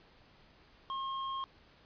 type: tone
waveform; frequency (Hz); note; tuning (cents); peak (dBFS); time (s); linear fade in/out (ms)
square; 1073; C6; +43; -36; 0.9-1.44; 0
effects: pink hiss -62 dBFS RMS until 1.85 s + resampled to 11025 Hz